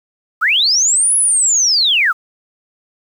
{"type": "linear two-way sweep", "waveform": "sine", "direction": "up then down", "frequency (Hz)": [1174.7, 10548, 1174.7], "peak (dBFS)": -10, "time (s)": [0.41, 2.13], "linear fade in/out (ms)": 20, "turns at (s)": 1.16, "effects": ["7-bit"]}